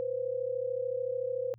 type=tone pair together; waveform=sine; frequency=490.8 / 524.4 Hz; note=B4 / C5; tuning=-11 / +4 cents; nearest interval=minor second; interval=115 cents; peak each=-33 / -33 dBFS; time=0-1.54 s; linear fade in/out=0 ms; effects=added 117 Hz sine -55 dBFS peak until 1.58 s